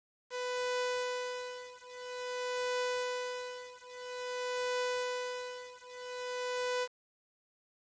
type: tone with tremolo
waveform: sawtooth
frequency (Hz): 497.5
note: B4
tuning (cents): +13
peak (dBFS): -27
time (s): 0.3-6.88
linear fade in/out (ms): 50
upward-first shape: triangle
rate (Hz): 0.5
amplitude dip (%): 95
effects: resampled to 16000 Hz + 9-bit